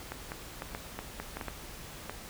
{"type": "clicks", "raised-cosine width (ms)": 0.5, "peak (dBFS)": -21, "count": 10, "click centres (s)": [0.12, 0.319, 0.621, 0.749, 0.99, 1.2, 1.37, 1.412, 1.483, 2.096], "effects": ["added 50 Hz sine -52 dBFS peak until 2.29 s", "pink hiss -46 dBFS RMS until 2.29 s"]}